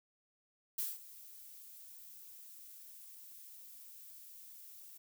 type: noise with ADSR envelope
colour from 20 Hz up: violet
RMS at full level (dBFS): -36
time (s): 0.78-4.98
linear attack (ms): 7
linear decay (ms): 190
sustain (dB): -18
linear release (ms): 10
effects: none